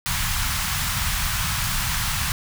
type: band-stop noise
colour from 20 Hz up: pink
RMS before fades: -24 dBFS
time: 0.06-2.32 s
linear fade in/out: 0 ms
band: 160 to 970 Hz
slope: 24 dB/octave
effects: none